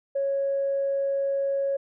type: tone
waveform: sine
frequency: 552 Hz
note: C#5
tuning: 7 cents flat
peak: -22 dBFS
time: 0.15-1.77 s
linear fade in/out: 10 ms
effects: tanh soft clip ceiling -18 dBFS

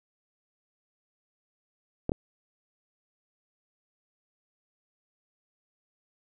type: clicks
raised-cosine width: 2 ms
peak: -14 dBFS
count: 2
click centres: 2.094 / 2.119 s
effects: none

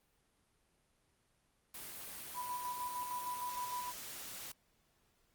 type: noise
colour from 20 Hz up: white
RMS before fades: -47 dBFS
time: 1.74-4.52 s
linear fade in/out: 5 ms
type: tone with tremolo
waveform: sine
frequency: 987.8 Hz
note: B5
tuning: in tune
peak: -37 dBFS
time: 2.34-3.93 s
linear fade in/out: 50 ms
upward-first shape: square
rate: 6.5 Hz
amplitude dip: 40%
effects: pink hiss -75 dBFS RMS until 5.34 s + Opus 32 kbps

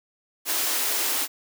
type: high-pass noise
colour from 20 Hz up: white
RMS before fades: -25 dBFS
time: 0.45-1.28 s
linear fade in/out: 50 ms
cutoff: 260 Hz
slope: 96 dB/octave
effects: none

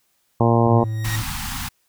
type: harmonic tone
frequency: 116.54 Hz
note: A#2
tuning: in tune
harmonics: 1 / 2 / 3 / 4 / 5 / 6 / 7 / 8 / 9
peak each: -17 / -20 / -22 / -23 / -24 / -25 / -25 / -26 / -27 dBFS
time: 0.4-0.84 s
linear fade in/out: 5 ms
type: tone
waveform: triangle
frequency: 110 Hz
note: A2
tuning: in tune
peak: -20 dBFS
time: 0.67-1.22 s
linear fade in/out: 0 ms
type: tone with exponential growth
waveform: sawtooth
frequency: 1881 Hz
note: A#6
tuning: 15 cents sharp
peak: -21 dBFS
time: 0.75-1.16 s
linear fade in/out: 5 ms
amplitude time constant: 87 ms
type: band-stop noise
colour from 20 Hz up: pink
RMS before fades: -28 dBFS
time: 1.04-1.69 s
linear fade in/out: 10 ms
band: 270 to 760 Hz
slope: 96 dB/octave
effects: white hiss -66 dBFS RMS until 1.88 s

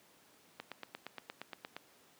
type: click train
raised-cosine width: 0.3 ms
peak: -26 dBFS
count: 11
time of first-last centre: 0.6-1.766 s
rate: 8.58 Hz
effects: pink hiss -64 dBFS RMS until 2.19 s + high-pass 200 Hz 12 dB/octave

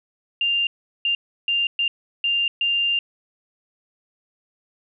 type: tone bursts at uneven times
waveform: sine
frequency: 2794 Hz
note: F7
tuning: in tune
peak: -18 dBFS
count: 6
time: 0.41-0.67 / 1.05-1.15 / 1.48-1.67 / 1.79-1.88 / 2.24-2.48 / 2.61-2.99 s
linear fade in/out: 2 ms
effects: none

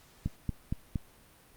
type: click train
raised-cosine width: 5 ms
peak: -18 dBFS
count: 4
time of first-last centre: 0.26-0.958 s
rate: 4.3 Hz
effects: pink hiss -59 dBFS RMS until 1.56 s + Opus 48 kbps

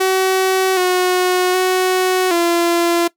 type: tone with pitch steps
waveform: sawtooth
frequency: 377.7 / 364.5 / 370.5 / 342.1 Hz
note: F#4 / F#4 / F#4 / F4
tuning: +36 / -26 / +2 / -36 cents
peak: -9 dBFS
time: 0-3.08 s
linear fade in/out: 10 ms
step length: 770 ms
effects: noise-tail reverb RT60 0.1 s tail -20 dB re dry

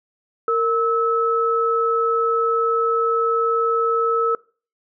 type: tone pair together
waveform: sine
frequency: 460.3 / 1300 Hz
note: A#4 / E6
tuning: -22 / -24 cents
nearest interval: octave + tritone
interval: 1798 cents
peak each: -19 dBFS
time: 0.48-4.35 s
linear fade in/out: 2 ms
effects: noise-tail reverb RT60 0.4 s tail -23 dB re dry

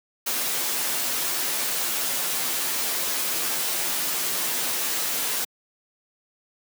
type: noise with comb filter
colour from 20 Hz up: white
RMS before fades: -26 dBFS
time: 0.26-5.45 s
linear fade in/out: 10 ms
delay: 9.8 ms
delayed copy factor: -0.6
effects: high-pass 200 Hz 12 dB/octave

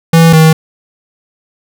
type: tone pair in turn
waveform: square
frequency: 164.81 / 159.19 Hz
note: E3 / D#3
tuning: 0 / +40 cents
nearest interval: minor second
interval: 60 cents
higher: first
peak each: -3 dBFS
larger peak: neither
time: 0.13-0.33 / 0.33-0.53 s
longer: neither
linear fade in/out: 5 ms
effects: none

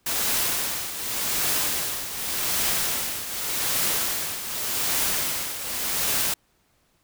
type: noise with tremolo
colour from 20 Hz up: white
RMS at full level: -23 dBFS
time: 0.06-6.34 s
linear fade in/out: 5 ms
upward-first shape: triangle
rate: 0.86 Hz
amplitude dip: 70%
effects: pink hiss -66 dBFS RMS until 7.03 s

